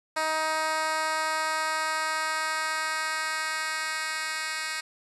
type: tone with high-pass filter sweep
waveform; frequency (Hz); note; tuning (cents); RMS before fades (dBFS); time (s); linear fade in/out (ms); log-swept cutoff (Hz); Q
10% pulse; 314.5; D#4; +19; -29; 0.16-4.81; 10; 690 to 2100; 1.1
effects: resampled to 24000 Hz + 8-bit